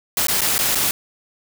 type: noise with dropouts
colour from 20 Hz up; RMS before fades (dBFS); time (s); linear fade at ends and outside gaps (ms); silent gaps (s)
white; -19; 0.17-0.91; 2; 0.27-0.283 / 0.409-0.416 / 0.581-0.589 / 0.749-0.754
effects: none